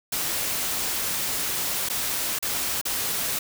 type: noise with dropouts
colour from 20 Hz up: white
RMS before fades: -27 dBFS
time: 0.12-3.39 s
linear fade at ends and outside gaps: 5 ms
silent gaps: 1.889-1.898 / 2.389-2.425 / 2.814-2.852 s
effects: none